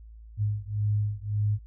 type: beating tone pair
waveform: sine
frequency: 103.8 / 105.6 Hz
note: G#2 / G#2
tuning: 0 / +29 cents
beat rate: 1.8 Hz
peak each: -28 / -29 dBFS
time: 0.37-1.59 s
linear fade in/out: 50 ms
effects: noise-tail reverb RT60 0.1 s tail -19 dB re dry + added 55 Hz sine -44 dBFS peak until 1.66 s